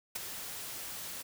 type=noise with ADSR envelope; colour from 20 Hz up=white; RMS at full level=-34 dBFS; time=0.15-1.23 s; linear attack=10 ms; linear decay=15 ms; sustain=-8 dB; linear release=19 ms; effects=none